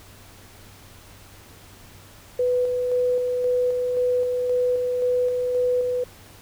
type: tone with tremolo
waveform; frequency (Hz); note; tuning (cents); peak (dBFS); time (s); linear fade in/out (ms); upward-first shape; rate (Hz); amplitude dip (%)
sine; 496.5; B4; +9; -18; 2.39-6.04; 5; square; 1.9; 30
effects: added 96 Hz sine -51 dBFS peak until 6.41 s + pink hiss -48 dBFS RMS until 6.41 s